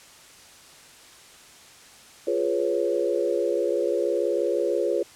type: chord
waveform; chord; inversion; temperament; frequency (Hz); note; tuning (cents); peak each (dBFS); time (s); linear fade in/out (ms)
sine; C# dominant seventh; first; equal; 349.2 / 415.3 / 493.9 / 554.4; E#4 / G#4 / B4 / C#5; 0 / 0 / 0 / 0; -27; 2.27-5.03; 5
effects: white hiss -49 dBFS RMS until 5.15 s + low-pass 9000 Hz 12 dB/octave